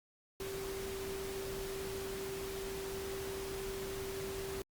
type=tone in noise; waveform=sine; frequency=387.9 Hz; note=G4; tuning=18 cents flat; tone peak=-40 dBFS; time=0.4-4.62 s; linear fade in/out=2 ms; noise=pink; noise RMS=-45 dBFS; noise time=0.4-4.62 s; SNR=+2 dB; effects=Opus 48 kbps